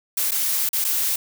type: noise with dropouts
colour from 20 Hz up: blue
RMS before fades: -22 dBFS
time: 0.17-1.16 s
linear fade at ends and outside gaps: 5 ms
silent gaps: 0.309-0.317 / 0.691-0.73 / 0.843-0.847 s
effects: none